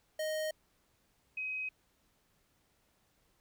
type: tone pair in turn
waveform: square / sine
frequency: 622.3 / 2528 Hz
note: D#5 / D#7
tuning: 0 / +27 cents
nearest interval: 2 octaves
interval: 2427 cents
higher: second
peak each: -34 / -35 dBFS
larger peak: first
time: 0.19-0.51 / 1.37-1.69 s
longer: neither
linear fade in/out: 5 ms
effects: pink hiss -73 dBFS RMS until 3.4 s